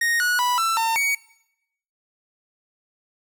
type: tone with pitch steps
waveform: 45% pulse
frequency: 1862 / 1462 / 985 / 1335 / 906 / 2247 Hz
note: A#6 / F#6 / B5 / E6 / A#5 / C#7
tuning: -2 / -21 / -5 / +22 / -50 / +23 cents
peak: -19 dBFS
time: 0.01-1.15 s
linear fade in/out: 5 ms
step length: 190 ms
effects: noise-tail reverb RT60 0.8 s tail -21 dB re dry